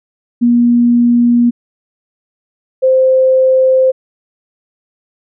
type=tone pair in turn; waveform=sine; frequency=239.2 / 521.1 Hz; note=A#3 / C5; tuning=+45 / -7 cents; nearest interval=octave + minor second; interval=1348 cents; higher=second; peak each=-6 dBFS; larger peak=neither; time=0.41-1.51 / 2.82-3.92 s; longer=neither; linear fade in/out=20 ms; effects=none